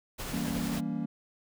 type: noise with tremolo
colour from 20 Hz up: pink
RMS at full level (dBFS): -37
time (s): 0.18-0.81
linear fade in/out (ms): 20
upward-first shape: triangle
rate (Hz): 11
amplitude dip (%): 25
type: chord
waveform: triangle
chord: E diminished seventh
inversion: none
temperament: equal with one note detuned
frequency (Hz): 164.81 / 196 / 233.1 / 281.1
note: E3 / G3 / Bb3 / Db4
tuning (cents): 0 / 0 / 0 / +24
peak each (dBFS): -35 / -35 / -32 / -35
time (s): 0.32-1.06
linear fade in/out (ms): 10
effects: none